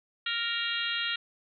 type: harmonic tone with a mistuned harmonic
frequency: 466.2 Hz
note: A#4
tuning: in tune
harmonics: 3 / 4 / 5 / 6 / 7 / 8 / 9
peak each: -35 / -36 / -40 / -34 / -35 / -38 / -40 dBFS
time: 0.26-1.16 s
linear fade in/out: 5 ms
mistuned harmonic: 9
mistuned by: -72 cents
effects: none